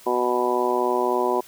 harmonic tone, 123.47 Hz, B2, in tune, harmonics 2 / 3 / 4 / 5 / 6 / 7 / 8, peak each -32 / -23 / -29 / -28 / -29 / -30 / -25 dBFS, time 0.06-1.41 s, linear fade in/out 10 ms, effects white hiss -48 dBFS RMS until 1.47 s

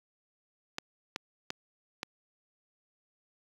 clicks, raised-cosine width 0.2 ms, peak -16 dBFS, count 4, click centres 0.784 / 1.161 / 1.504 / 2.031 s, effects high-pass 100 Hz 12 dB/octave + 8-bit

